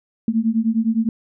sine beating tone pair, 220 / 229.8 Hz, A3 / A#3, 0 / -25 cents, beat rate 9.8 Hz, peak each -19 dBFS, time 0.28-1.09 s, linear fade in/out 2 ms, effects none

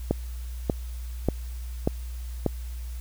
click train, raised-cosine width 2 ms, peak -8 dBFS, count 5, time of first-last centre 0.11-2.463 s, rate 1.7 Hz, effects added 60 Hz sine -32 dBFS peak until 3 s + white hiss -51 dBFS RMS until 3 s

